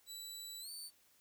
20% pulse tone with pitch glide, 3951 to 4539 Hz, B7 to C#8, 0 to +40 cents, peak -40 dBFS, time 0.06-0.91 s, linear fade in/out 50 ms, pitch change +240 cents, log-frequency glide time 0.61-0.7 s, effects white hiss -70 dBFS RMS until 1.2 s

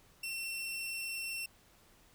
sawtooth tone, 2707 Hz, E7, 45 cents sharp, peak -34 dBFS, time 0.23-1.46 s, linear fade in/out 5 ms, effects pink hiss -64 dBFS RMS until 2.14 s

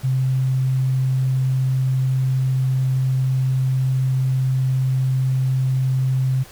sine tone, 130.8 Hz, C3, in tune, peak -16 dBFS, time 0.03-6.44 s, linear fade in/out 20 ms, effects pink hiss -43 dBFS RMS until 6.51 s

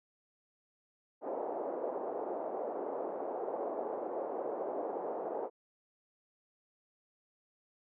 pink band-pass noise, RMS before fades -38 dBFS, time 1.21-5.5 s, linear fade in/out 50 ms, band 390 to 760 Hz, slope 24 dB/octave, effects none

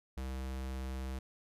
square tone, 65.41 Hz, C2, in tune, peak -38 dBFS, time 0.17-1.19 s, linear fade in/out 5 ms, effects resampled to 32000 Hz

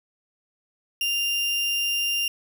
35% pulse tone, 2794 Hz, F7, in tune, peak -21 dBFS, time 1.01-2.28 s, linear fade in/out 2 ms, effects none

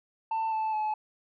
sine tone with pitch steps, 891 / 876 / 858 Hz, A5 / A5 / A5, +22 / -8 / -44 cents, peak -24 dBFS, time 0.31-0.94 s, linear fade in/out 5 ms, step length 210 ms, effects tanh soft clip ceiling -26 dBFS

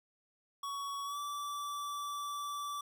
square tone with pitch glide, 1121 to 1159.9 Hz, C#6 to D6, +19 to -22 cents, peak -38 dBFS, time 0.63-2.81 s, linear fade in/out 5 ms, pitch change +59 cents, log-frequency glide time 1.05-1.18 s, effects none

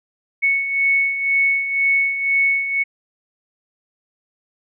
sine beating tone pair, 2211 / 2213 Hz, C#7 / C#7, -5 / -3 cents, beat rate 2 Hz, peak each -23 / -16 dBFS, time 0.42-2.84 s, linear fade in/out 20 ms, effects none

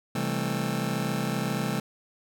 sawtooth chord, A minor seventh, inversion first, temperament just, 132 / 165 / 198 / 220 Hz, C3 / E3 / G3 / A3, +16 / +2 / +18 / 0 cents, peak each -28 dBFS, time 0.15-1.8 s, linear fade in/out 5 ms, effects none

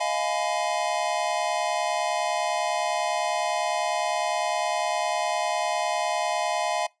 square chord, F half-diminished seventh, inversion third, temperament just, 628.6 / 698.5 / 838.1 / 1005.8 Hz, Eb5 / F5 / Ab5 / Cb6, +18 / 0 / +16 / +31 cents, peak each -31 / -29 / -30 / -33 dBFS, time 0-6.87 s, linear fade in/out 10 ms, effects noise-tail reverb RT60 0.2 s tail -22 dB re dry + resampled to 22050 Hz

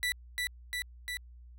30% pulse tone with echo, 1970 Hz, B6, 5 cents flat, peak -26 dBFS, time 0.03-0.12 s, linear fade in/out 0 ms, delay 350 ms, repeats 3, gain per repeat -2 dB, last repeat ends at 1.17 s, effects added 60 Hz sine -49 dBFS peak until 1.58 s

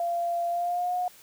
sine tone with pitch glide, 689 to 722.4 Hz, F5 to F#5, -24 to -42 cents, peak -25 dBFS, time 0-1.08 s, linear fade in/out 2 ms, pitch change +82 cents, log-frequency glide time 0.48-0.96 s, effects white hiss -53 dBFS RMS until 1.22 s

